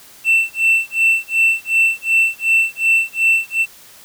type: tone with tremolo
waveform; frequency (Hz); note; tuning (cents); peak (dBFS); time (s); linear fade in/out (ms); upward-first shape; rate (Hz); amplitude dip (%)
triangle; 2681; E7; +29; -7; 0.24-3.66; 50; sine; 2.7; 100
effects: tanh soft clip ceiling -4 dBFS + white hiss -43 dBFS RMS until 4.04 s